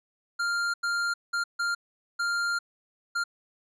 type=tone bursts at uneven times; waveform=square; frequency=1396.9 Hz; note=F6; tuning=in tune; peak=-26 dBFS; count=6; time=0.39-0.74 / 0.83-1.14 / 1.33-1.44 / 1.59-1.75 / 2.19-2.59 / 3.15-3.24 s; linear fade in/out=10 ms; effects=low-pass 7000 Hz 12 dB/octave